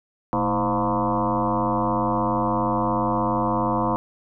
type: tone with frequency modulation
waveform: sine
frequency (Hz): 614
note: D#5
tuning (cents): -23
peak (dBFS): -19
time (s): 0.33-3.96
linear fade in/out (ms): 0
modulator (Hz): 97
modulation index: 5.1
effects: none